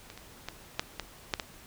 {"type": "clicks", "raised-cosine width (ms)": 0.2, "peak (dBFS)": [-27, -27, -18, -10, -16, -10, -15], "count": 7, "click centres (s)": [0.101, 0.176, 0.486, 0.795, 0.997, 1.338, 1.398], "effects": ["pink hiss -52 dBFS RMS until 1.66 s"]}